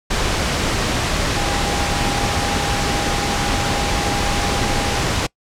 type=tone in noise; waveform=sine; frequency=809 Hz; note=G#5; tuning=46 cents flat; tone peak=-26 dBFS; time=1.36-5.01 s; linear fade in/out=10 ms; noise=pink; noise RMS=-19 dBFS; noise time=0.1-5.27 s; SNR=-10 dB; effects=noise-tail reverb RT60 0.1 s tail -24 dB re dry + low-pass 7000 Hz 12 dB/octave